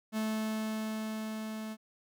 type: tone with level ramp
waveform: 45% pulse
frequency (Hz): 218.1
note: A3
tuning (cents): -15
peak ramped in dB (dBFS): -30 to -38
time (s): 0.12-1.77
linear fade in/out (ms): 50
effects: none